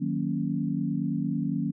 sine chord, D# minor seventh, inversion none, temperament equal, 155.56 / 185 / 233.1 / 277.2 Hz, D#3 / F#3 / A#3 / C#4, 0 / 0 / 0 / 0 cents, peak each -31 dBFS, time 0-1.72 s, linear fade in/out 20 ms, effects none

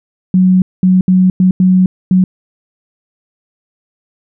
sine tone bursts at uneven times, 185 Hz, F#3, in tune, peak -5 dBFS, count 6, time 0.34-0.62 / 0.83-1.01 / 1.08-1.3 / 1.4-1.51 / 1.6-1.86 / 2.11-2.24 s, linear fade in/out 2 ms, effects none

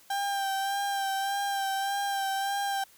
35% pulse tone with vibrato, 790 Hz, G5, 13 cents sharp, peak -26 dBFS, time 0.1-2.84 s, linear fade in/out 5 ms, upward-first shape sine, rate 1.7 Hz, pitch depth 27 cents each way, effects white hiss -58 dBFS RMS until 2.97 s

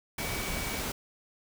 sine tone in noise, 2273 Hz, C#7, 43 cents sharp, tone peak -40 dBFS, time 0.18-0.8 s, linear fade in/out 5 ms, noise pink, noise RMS -34 dBFS, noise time 0.18-0.92 s, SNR -9 dB, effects none

